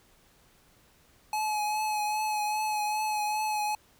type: tone with vibrato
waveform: square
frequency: 850 Hz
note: G#5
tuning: 40 cents sharp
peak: -28 dBFS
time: 1.33-3.75 s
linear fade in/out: 2 ms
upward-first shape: triangle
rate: 2.5 Hz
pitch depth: 28 cents each way
effects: pink hiss -62 dBFS RMS until 3.99 s

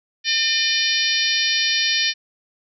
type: harmonic tone with a mistuned harmonic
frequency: 603 Hz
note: D5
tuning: 46 cents sharp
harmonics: 3 / 4 / 5 / 6 / 7 / 8 / 9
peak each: -25 / -25 / -25 / -25 / -25 / -25 / -25 dBFS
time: 0.24-2.14 s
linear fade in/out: 50 ms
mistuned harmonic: 9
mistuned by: +50 cents
effects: none

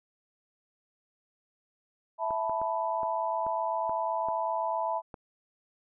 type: chord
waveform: sine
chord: E suspended fourth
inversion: none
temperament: equal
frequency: 659.3 / 880 / 987.8 Hz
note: E5 / A5 / B5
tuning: 0 / 0 / 0 cents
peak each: -32 dBFS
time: 2.18-5.02 s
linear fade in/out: 50 ms
type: clicks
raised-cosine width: 1 ms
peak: -27 dBFS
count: 8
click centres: 2.307 / 2.496 / 2.616 / 3.032 / 3.466 / 3.895 / 4.286 / 5.142 s
effects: none

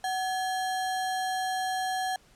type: tone with sample-and-hold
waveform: sine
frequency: 750 Hz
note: F#5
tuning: 23 cents sharp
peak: -27 dBFS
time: 0.04-2.16 s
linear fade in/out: 2 ms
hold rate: 2450 Hz
effects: pink hiss -60 dBFS RMS until 2.35 s + low-pass 10000 Hz 12 dB/octave

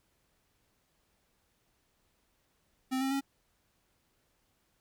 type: tone with pitch steps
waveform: square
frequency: 260.7 / 267.6 / 274.6 Hz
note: C4 / C4 / C#4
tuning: -6 / +39 / -16 cents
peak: -30 dBFS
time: 2.91-3.21 s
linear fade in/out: 20 ms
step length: 100 ms
effects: pink hiss -74 dBFS RMS until 4.8 s

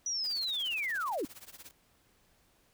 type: linear sweep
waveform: sine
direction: down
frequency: 5920 to 246.9 Hz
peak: -31 dBFS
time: 0.06-1.25 s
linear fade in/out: 2 ms
type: noise with tremolo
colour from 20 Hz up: white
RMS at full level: -47 dBFS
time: 0.24-1.71 s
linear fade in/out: 0 ms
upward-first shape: triangle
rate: 17 Hz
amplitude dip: 100%
effects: pink hiss -68 dBFS RMS until 2.73 s

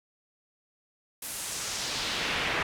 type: noise with band-pass filter sweep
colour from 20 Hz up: brown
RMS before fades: -32 dBFS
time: 1.22-2.63 s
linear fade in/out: 5 ms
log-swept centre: 12000 to 2000 Hz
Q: 1.3
effects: none

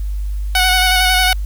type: tone with vibrato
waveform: 10% pulse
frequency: 740 Hz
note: F#5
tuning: in tune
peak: -3 dBFS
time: 0.55-1.33 s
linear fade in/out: 2 ms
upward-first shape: square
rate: 11 Hz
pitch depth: 17 cents each way
effects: added 50 Hz sine -18 dBFS peak until 1.45 s + white hiss -48 dBFS RMS until 1.45 s

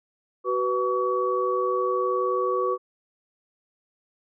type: tone cluster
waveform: sine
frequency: 375.6 / 494.7 / 1133 Hz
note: F#4 / B4 / C#6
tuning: +26 / +3 / +37 cents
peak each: -26 dBFS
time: 0.44-2.78 s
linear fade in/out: 50 ms
effects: none

